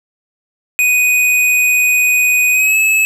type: tone with pitch glide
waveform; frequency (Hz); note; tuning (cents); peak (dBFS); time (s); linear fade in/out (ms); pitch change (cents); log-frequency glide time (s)
square; 2489 to 2592; D#7 to E7; 0 to -30; -10; 0.79-3.05; 0; +70; 2.52-2.76
effects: none